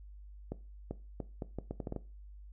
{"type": "accelerating click train", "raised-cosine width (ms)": 2, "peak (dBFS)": -24, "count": 10, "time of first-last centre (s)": [0.52, 1.963], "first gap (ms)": 390, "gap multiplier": 0.75, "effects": ["noise-tail reverb RT60 0.3 s tail -17 dB re dry", "added 50 Hz sine -48 dBFS peak until 2.52 s"]}